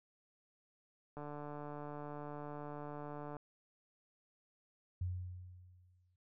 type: click train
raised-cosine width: 1 ms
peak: -33 dBFS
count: 324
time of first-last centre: 1.17-3.367 s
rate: 147 Hz
type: tone with exponential decay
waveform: sine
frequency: 90.4 Hz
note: F#2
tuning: 40 cents flat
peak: -34 dBFS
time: 5.01-6.16 s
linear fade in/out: 5 ms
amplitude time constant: 250 ms
effects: none